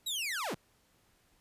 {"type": "linear sweep", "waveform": "sawtooth", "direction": "down", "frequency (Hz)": [3951, 87.31], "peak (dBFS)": -30, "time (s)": [0.06, 0.55], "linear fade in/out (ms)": 10, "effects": ["pink hiss -69 dBFS RMS until 1.4 s", "resampled to 32000 Hz"]}